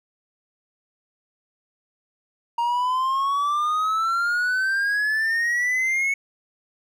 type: exponential sweep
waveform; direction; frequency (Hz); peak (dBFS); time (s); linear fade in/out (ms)
triangle; up; 935 to 2214; -18; 2.58-6.14; 5
effects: none